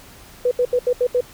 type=tone bursts; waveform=sine; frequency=493.9 Hz; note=B4; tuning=in tune; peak=-14 dBFS; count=6; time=0.45-1.208 s; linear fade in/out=5 ms; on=63 ms; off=76 ms; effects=pink hiss -44 dBFS RMS until 1.33 s